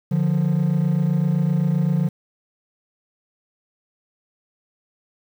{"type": "tone pair together", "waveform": "triangle", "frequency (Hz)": [148, 175.73], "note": ["D3", "F3"], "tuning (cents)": [14, 11], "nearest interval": "minor third", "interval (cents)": 297, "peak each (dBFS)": -17, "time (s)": [0.11, 2.09], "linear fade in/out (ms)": 10, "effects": ["tanh soft clip ceiling -10 dBFS", "8-bit"]}